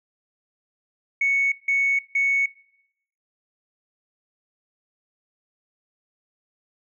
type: tone bursts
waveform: sine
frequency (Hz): 2217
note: C#7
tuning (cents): 0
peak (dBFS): -17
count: 3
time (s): 1.21-2.46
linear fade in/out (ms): 5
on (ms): 310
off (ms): 160
effects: noise-tail reverb RT60 0.8 s tail -23 dB re dry + tanh soft clip ceiling -13 dBFS